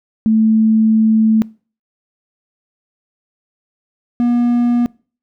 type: tone pair in turn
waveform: sine / triangle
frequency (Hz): 220 / 240.3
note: A3 / B3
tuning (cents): 0 / -47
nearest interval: major second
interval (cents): 153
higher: second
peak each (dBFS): -9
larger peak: neither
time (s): 0.26-1.42 / 4.2-4.86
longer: first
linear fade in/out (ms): 0
effects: noise-tail reverb RT60 0.4 s tail -24 dB re dry